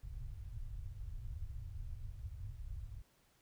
pink low-pass noise, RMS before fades -45 dBFS, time 0.03-3.02 s, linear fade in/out 10 ms, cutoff 120 Hz, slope 48 dB/octave, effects pink hiss -72 dBFS RMS until 3.41 s

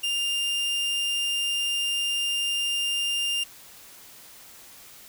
40% pulse tone, 2802 Hz, F7, 5 cents sharp, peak -23 dBFS, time 0.03-3.44 s, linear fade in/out 10 ms, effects white hiss -48 dBFS RMS until 5.08 s

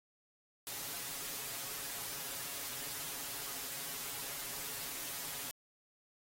white noise with comb filter, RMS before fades -42 dBFS, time 0.67-5.51 s, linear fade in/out 0 ms, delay 7.2 ms, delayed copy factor +0.75, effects AAC 48 kbps

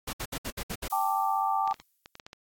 pink noise bursts, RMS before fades -34 dBFS, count 7, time 0.07-0.882 s, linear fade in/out 10 ms, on 62 ms, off 63 ms
violet noise with exponential decay, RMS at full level -38 dBFS, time 0.9-2.19 s, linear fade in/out 1 ms, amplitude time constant 280 ms
sine chord, G suspended second, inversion none, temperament equal, 784 / 880 / 1174.7 Hz, G5 / A5 / D6, 0 / 0 / 0 cents, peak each -28 / -29 / -30 dBFS, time 0.92-1.73 s, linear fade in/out 5 ms
clicks, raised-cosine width 0.2 ms, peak -26 dBFS, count 9, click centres 1.676 / 1.711 / 1.742 / 1.8 / 2.059 / 2.154 / 2.198 / 2.265 / 2.331 s
effects AAC 64 kbps

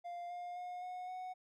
triangle tone with pitch steps, 698.5 / 708.3 / 718.1 / 728.2 / 738.3 Hz, F5 / F5 / F5 / F#5 / F#5, 0 / +24 / +48 / -28 / -4 cents, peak -40 dBFS, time 0.04-1.34 s, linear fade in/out 20 ms, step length 260 ms, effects none

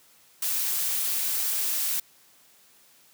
blue noise, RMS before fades -27 dBFS, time 0.42-2 s, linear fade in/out 5 ms, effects white hiss -58 dBFS RMS until 3.13 s + high-pass 100 Hz 12 dB/octave

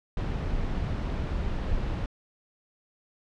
brown noise, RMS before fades -29 dBFS, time 0.17-2.06 s, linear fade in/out 2 ms, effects low-pass 4000 Hz 12 dB/octave

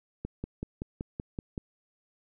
click train, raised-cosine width 3 ms, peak -21 dBFS, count 8, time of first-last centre 0.25-1.578 s, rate 5.27 Hz, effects none

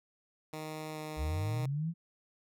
10% pulse tone with pitch glide, 155.56 to 154.31 Hz, D#3 to D#3, 0 to -14 cents, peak -31 dBFS, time 0.53-1.66 s, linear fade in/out 2 ms, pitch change -14 cents, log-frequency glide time 0.93-0.98 s
sine linear sweep, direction up, 61.74 to 172.3 Hz, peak -31 dBFS, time 1.16-1.94 s, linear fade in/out 50 ms
effects none

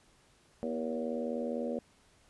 harmonic tone with a mistuned harmonic, 79.9 Hz, D#2, 47 cents sharp, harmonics 3 / 4 / 5 / 6 / 7 / 8 / 9, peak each -36 / -44 / -44 / -38 / -38 / -50 / -50 dBFS, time 0.63-1.79 s, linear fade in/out 0 ms, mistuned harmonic 5, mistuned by -19 cents, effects pink hiss -65 dBFS RMS until 2.29 s + resampled to 24000 Hz

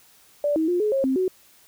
sine tone with pitch steps, 583 / 318.8 / 354 / 423.9 / 541 / 263.9 / 371.8 Hz, D5 / D#4 / F4 / G#4 / C#5 / C4 / F#4, -13 / +42 / +23 / +35 / -42 / +15 / +8 cents, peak -19 dBFS, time 0.44-1.28 s, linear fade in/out 2 ms, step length 120 ms, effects white hiss -55 dBFS RMS until 1.67 s

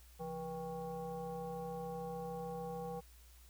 sine tone with frequency modulation, 483.2 Hz, B4, 38 cents flat, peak -40 dBFS, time 0.19-3.01 s, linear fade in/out 20 ms, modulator 311 Hz, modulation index 1.2, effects added 60 Hz sine -58 dBFS peak until 3.49 s + white hiss -65 dBFS RMS until 3.49 s

